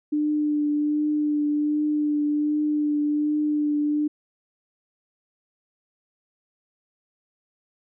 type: tone with vibrato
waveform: sine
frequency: 298 Hz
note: D4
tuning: 25 cents sharp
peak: -20 dBFS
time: 0.12-4.08 s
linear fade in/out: 10 ms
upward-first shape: triangle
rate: 1.3 Hz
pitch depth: 19 cents each way
effects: none